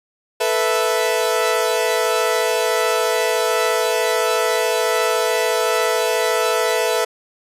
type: chord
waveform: sawtooth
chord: A suspended second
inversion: none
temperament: equal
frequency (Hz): 440 / 493.9 / 659.3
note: A4 / B4 / E5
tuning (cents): 0 / 0 / 0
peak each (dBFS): -17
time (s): 0.4-7.05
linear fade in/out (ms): 10
effects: resampled to 32000 Hz